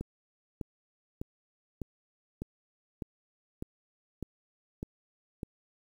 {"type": "click train", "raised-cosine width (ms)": 3, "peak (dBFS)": -23, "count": 10, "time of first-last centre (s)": [0.01, 5.432], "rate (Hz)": 1.66, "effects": ["9-bit"]}